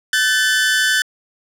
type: tone pair together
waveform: sawtooth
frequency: 1517.1 / 1749 Hz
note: F#6 / A6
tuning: +43 / -11 cents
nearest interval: major second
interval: 246 cents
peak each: -13 dBFS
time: 0.13-1.02 s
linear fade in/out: 2 ms
effects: low-pass 11000 Hz 12 dB/octave